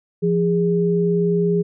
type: tone pair together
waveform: sine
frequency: 172.6 / 410.5 Hz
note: F3 / G#4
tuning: -20 / -20 cents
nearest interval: octave + minor third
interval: 1500 cents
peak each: -18 dBFS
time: 0.22-1.63 s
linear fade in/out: 20 ms
effects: none